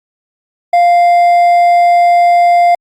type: tone with hard clipping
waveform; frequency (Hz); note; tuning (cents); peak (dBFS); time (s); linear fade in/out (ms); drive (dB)
triangle; 698; F5; -1; -6; 0.73-2.75; 5; 7
effects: Opus 48 kbps